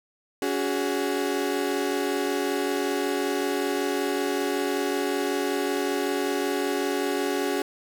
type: chord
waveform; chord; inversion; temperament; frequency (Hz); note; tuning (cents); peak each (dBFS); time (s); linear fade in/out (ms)
35% pulse; C# suspended fourth; none; equal with one note detuned; 282 / 370 / 415.3; C#4 / F#4 / G#4; +30 / 0 / 0; -27; 0.42-7.62; 2
effects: 9-bit